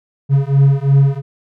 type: beating tone pair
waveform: triangle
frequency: 137 / 139.9 Hz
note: C#3 / C#3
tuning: -20 / +16 cents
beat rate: 2.9 Hz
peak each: -10 dBFS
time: 0.29-1.22 s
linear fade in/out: 50 ms
effects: none